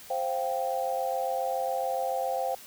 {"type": "chord", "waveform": "sine", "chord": "C suspended fourth", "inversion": "none", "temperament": "just", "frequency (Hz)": [523.3, 697.7, 784.9], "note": ["C5", "F5", "G5"], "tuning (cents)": [0, -2, 2], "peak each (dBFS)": [-31, -32, -31], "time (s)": [0.1, 2.55], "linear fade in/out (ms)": 5, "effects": ["white hiss -48 dBFS RMS until 2.66 s"]}